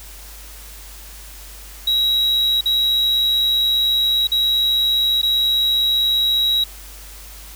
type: tone with dropouts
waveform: triangle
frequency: 3855 Hz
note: B7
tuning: 43 cents flat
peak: -13 dBFS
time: 1.87-6.64 s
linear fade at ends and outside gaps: 5 ms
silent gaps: 2.61-2.657 / 4.272-4.317 / 5.216-5.229 s
effects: added 50 Hz sine -38 dBFS peak until 7.55 s + white hiss -40 dBFS RMS until 7.55 s